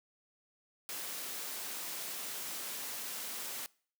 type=noise; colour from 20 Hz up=white; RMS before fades=-41 dBFS; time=0.89-3.66 s; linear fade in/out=0 ms; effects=noise-tail reverb RT60 0.5 s tail -24 dB re dry + high-pass 200 Hz 12 dB/octave